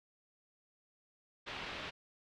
white low-pass noise, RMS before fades -44 dBFS, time 1.46-1.91 s, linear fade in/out 20 ms, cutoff 3500 Hz, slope 24 dB/octave, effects none

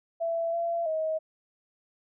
sine tone with pitch steps, 667 / 678 / 633 Hz, E5 / E5 / D#5, +20 / +49 / +30 cents, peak -26 dBFS, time 0.2-1.19 s, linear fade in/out 20 ms, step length 330 ms, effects none

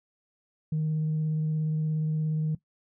sine tone with vibrato, 155.56 Hz, D#3, in tune, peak -23 dBFS, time 0.72-2.55 s, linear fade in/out 5 ms, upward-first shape sine, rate 17 Hz, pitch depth 12 cents each way, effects noise-tail reverb RT60 0.1 s tail -17 dB re dry + tanh soft clip ceiling -22 dBFS

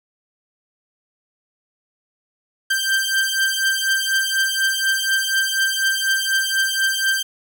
sawtooth beating tone pair, 1568 / 1572.1 Hz, G6 / G6, 0 / +5 cents, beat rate 4.1 Hz, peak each -17 dBFS, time 2.7-7.23 s, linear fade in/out 10 ms, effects none

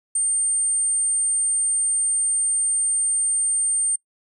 sine tone, 8760 Hz, C#9, 22 cents flat, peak -18 dBFS, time 0.15-3.96 s, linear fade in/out 5 ms, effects noise-tail reverb RT60 0.1 s tail -23 dB re dry

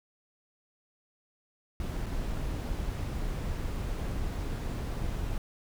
brown noise with dropouts, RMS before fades -33 dBFS, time 1.8-5.38 s, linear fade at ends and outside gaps 1 ms, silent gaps 2.06-2.064 s, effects none

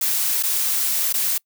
blue noise with dropouts, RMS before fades -21 dBFS, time 0.01-1.38 s, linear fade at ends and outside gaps 5 ms, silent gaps 0.427-0.434 / 1.127-1.139 s, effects noise-tail reverb RT60 0.1 s tail -25 dB re dry

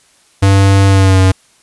square tone with pitch glide, 97.9 to 94.24 Hz, G2 to F#2, -2 to +32 cents, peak -6 dBFS, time 0.42-1.32 s, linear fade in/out 10 ms, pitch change -66 cents, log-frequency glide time 0.87-1.2 s, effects white hiss -50 dBFS RMS until 1.62 s + resampled to 24000 Hz

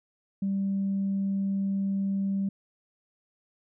sine tone, 195.9 Hz, G3, 1 cent flat, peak -24 dBFS, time 0.42-2.49 s, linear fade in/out 5 ms, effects tanh soft clip ceiling -21 dBFS

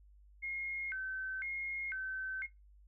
sine tone with vibrato, 1816 Hz, A#6, 46 cents flat, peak -37 dBFS, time 0.42-2.47 s, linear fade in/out 20 ms, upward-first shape square, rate 1 Hz, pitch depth 290 cents each way, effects noise-tail reverb RT60 0.2 s tail -18 dB re dry + added 50 Hz sine -58 dBFS peak until 2.87 s

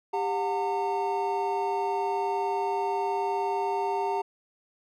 triangle tone cluster, 396.6 / 728 / 909 Hz, G4 / F#5 / A#5, +20 / -28 / -44 cents, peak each -28 / -30 / -27 dBFS, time 0.13-4.22 s, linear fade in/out 10 ms, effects none

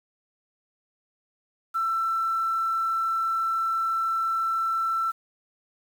sine tone, 1337 Hz, E6, 24 cents sharp, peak -22 dBFS, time 1.74-5.12 s, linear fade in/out 20 ms, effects tanh soft clip ceiling -18 dBFS + 8-bit

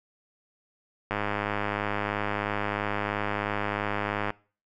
click train, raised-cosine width 0.5 ms, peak -13 dBFS, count 330, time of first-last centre 1.11-4.304 s, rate 103 Hz, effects noise-tail reverb RT60 0.4 s tail -23 dB re dry

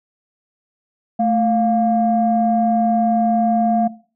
sine tone pair together, 220.4 / 702 Hz, A3 / F5, +3 / +9 cents, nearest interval octave + minor sixth, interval 2006 cents, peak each -17 / -16 dBFS, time 1.19-3.88 s, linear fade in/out 10 ms, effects noise-tail reverb RT60 0.4 s tail -18 dB re dry + tanh soft clip ceiling -6 dBFS

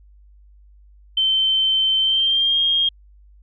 sine tone with pitch glide, 3094 to 3235 Hz, G7 to G#7, -23 to -46 cents, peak -15 dBFS, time 1.17-2.89 s, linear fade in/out 5 ms, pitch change +77 cents, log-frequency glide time 2-2.59 s, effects added 50 Hz sine -46 dBFS peak until 3.42 s

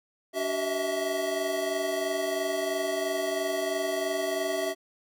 square tone cluster, 288.2 / 379.5 / 636 / 659 Hz, D4 / F#4 / D#5 / E5, -33 / +44 / +38 / -1 cents, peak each -39 / -33 / -35 / -31 dBFS, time 0.33-4.75 s, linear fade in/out 50 ms, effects none

